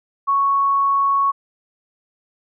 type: tone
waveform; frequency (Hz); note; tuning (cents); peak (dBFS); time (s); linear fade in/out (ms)
sine; 1108.7; C#6; 0; -14; 0.27-1.32; 20
effects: none